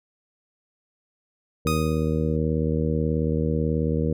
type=harmonic tone; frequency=78.4 Hz; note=D#2; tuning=14 cents sharp; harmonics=1 / 2 / 3 / 4 / 5 / 6 / 7; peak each=-27 / -25 / -28 / -31 / -35 / -28 / -37 dBFS; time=1.65-4.13 s; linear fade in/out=5 ms
type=tone with exponential decay; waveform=sawtooth; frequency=1244.5 Hz; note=D#6; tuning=in tune; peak=-20 dBFS; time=1.67-2.36 s; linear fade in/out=0 ms; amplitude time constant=150 ms
effects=none